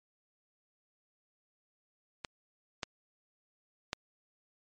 clicks, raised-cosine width 0.2 ms, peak -20 / -16 / -15 dBFS, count 3, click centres 2.248 / 2.832 / 3.931 s, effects MP3 48 kbps

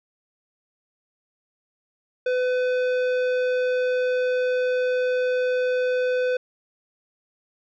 triangle tone with tanh clipping, 503 Hz, B4, 32 cents sharp, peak -22 dBFS, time 2.26-6.37 s, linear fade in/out 5 ms, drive 17 dB, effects none

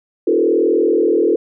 sine tone with frequency modulation, 396.3 Hz, G4, 19 cents sharp, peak -11 dBFS, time 0.27-1.36 s, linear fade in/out 5 ms, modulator 40.6 Hz, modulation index 2, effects none

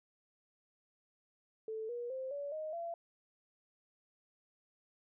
sine tone with pitch steps, 440 / 479.8 / 523.3 / 570.6 / 622.3 / 678.6 Hz, A4 / A#4 / C5 / C#5 / D#5 / F5, 0 / +50 / 0 / +50 / 0 / -50 cents, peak -38 dBFS, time 1.68-2.94 s, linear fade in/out 2 ms, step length 210 ms, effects none

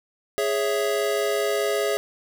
square chord, C# minor, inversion second, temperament equal, 415.3 / 554.4 / 659.3 Hz, G#4 / C#5 / E5, 0 / 0 / 0 cents, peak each -25 / -28 / -28 dBFS, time 0.38-1.97 s, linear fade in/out 0 ms, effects none

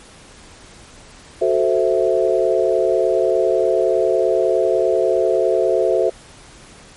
sine chord, F# half-diminished seventh, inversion none, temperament equal, 370 / 440 / 523.3 / 659.3 Hz, F#4 / A4 / C5 / E5, 0 / 0 / 0 / 0 cents, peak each -19 dBFS, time 1.41-6.1 s, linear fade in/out 10 ms, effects pink hiss -43 dBFS RMS until 6.96 s + MP3 48 kbps

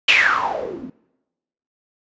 blue noise with low-pass filter sweep, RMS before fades -19 dBFS, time 0.08-0.9 s, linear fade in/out 5 ms, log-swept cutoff 2900 to 220 Hz, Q 7.9, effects noise-tail reverb RT60 1.0 s tail -24 dB re dry + resampled to 16000 Hz

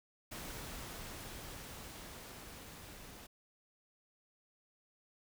pink noise with level ramp, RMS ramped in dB -45 to -53 dBFS, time 0.31-3.27 s, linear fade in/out 10 ms, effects none

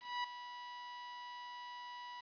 sawtooth tone with ADSR envelope, 978 Hz, B5, 17 cents flat, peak -31 dBFS, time 0-2.21 s, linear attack 240 ms, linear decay 5 ms, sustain -12 dB, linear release 10 ms, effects resampled to 11025 Hz + 10-bit

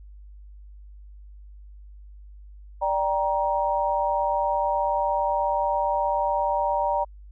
sine chord, G minor, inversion second, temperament just, 588 / 784 / 940.8 Hz, D5 / G5 / Bb5, +2 / 0 / +16 cents, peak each -26 / -27 / -24 dBFS, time 2.81-7.05 s, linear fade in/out 20 ms, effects added 50 Hz sine -42 dBFS peak until 7.31 s

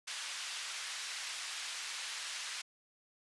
white band-pass noise, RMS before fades -42 dBFS, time 0.07-2.62 s, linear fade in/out 10 ms, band 1300 to 5600 Hz, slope 12 dB/octave, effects resampled to 24000 Hz

